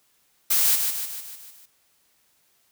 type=noise with echo; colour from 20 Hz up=blue; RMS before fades=-20 dBFS; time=0.5-0.76 s; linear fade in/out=10 ms; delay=150 ms; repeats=6; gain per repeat=-5 dB; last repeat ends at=1.66 s; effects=white hiss -65 dBFS RMS until 2.71 s